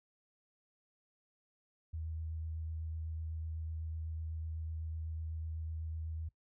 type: tone with vibrato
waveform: sine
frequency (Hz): 80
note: D#2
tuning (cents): +49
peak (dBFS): -38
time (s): 1.93-6.29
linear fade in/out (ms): 10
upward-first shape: sine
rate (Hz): 8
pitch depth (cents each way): 13
effects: noise-tail reverb RT60 0.1 s tail -19 dB re dry